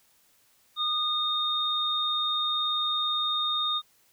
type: tone pair together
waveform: sine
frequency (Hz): 1227 / 3681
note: D#6 / A#7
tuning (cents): -25 / -23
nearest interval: octave + perfect fifth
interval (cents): 1902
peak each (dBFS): -30 / -26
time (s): 0.76-3.82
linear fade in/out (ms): 50
effects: white hiss -64 dBFS RMS until 4.12 s